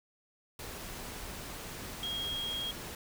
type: tone in noise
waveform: sine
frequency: 3263 Hz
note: G#7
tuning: 31 cents flat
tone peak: -34 dBFS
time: 2.03-2.71 s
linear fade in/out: 2 ms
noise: pink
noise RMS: -43 dBFS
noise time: 0.59-2.95 s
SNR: +6 dB
effects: none